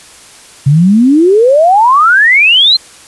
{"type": "exponential sweep", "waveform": "sine", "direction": "up", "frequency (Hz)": [133.7, 4237], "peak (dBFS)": -3, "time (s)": [0.66, 2.77], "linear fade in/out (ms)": 10, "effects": ["white hiss -36 dBFS RMS until 3.07 s", "resampled to 24000 Hz"]}